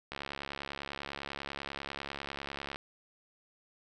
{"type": "click train", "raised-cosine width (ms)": 0.3, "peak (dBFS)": -22, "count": 186, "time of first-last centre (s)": [0.12, 2.759], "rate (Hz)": 70.1, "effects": []}